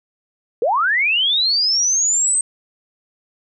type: linear sweep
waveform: sine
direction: up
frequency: 419.7 to 8372 Hz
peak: -14 dBFS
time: 0.62-2.41 s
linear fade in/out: 2 ms
effects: none